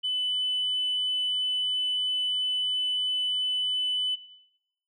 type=tone; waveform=sine; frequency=3001 Hz; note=F#7; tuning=24 cents sharp; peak=-24 dBFS; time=0.03-4.16 s; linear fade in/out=20 ms; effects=noise-tail reverb RT60 0.8 s tail -17 dB re dry + tanh soft clip ceiling -21 dBFS